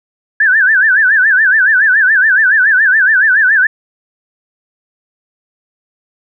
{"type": "tone with vibrato", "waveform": "sine", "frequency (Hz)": 1631, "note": "G#6", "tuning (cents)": -32, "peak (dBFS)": -6, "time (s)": [0.4, 3.67], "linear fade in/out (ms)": 5, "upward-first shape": "sine", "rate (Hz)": 7.1, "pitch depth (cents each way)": 170, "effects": []}